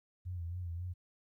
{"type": "tone with vibrato", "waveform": "sine", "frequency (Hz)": 87.31, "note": "F2", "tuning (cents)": 0, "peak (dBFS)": -37, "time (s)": [0.25, 0.94], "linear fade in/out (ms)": 20, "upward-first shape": "sine", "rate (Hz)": 3.7, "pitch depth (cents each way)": 68, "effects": ["13-bit"]}